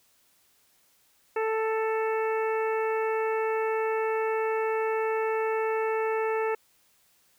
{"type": "harmonic tone", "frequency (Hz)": 441.6, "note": "A4", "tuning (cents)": 6, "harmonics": [1, 2, 3, 4, 5, 6], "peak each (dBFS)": [-26, -32, -36, -38, -40, -42], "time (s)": [1.36, 6.55], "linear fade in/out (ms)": 5, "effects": ["white hiss -65 dBFS RMS until 7.38 s"]}